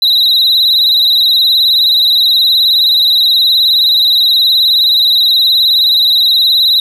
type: tone with vibrato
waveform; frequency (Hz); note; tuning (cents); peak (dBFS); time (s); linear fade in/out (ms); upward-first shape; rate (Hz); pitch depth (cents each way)
triangle; 3909; B7; -19; -5; 0.02-6.8; 2; sine; 19; 69
effects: none